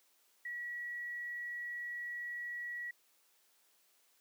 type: tone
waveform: sine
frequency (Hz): 1927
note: B6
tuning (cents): -43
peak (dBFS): -39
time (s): 0.45-2.91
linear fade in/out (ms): 5
effects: white hiss -71 dBFS RMS until 4.2 s + high-pass 300 Hz 12 dB/octave